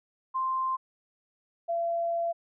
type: tone pair in turn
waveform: sine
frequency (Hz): 1046.5 / 678.5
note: C6 / E5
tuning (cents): 0 / +50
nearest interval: minor sixth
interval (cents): 750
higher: first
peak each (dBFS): -26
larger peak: neither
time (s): 0.34-0.77 / 1.68-2.33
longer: second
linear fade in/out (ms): 20
effects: none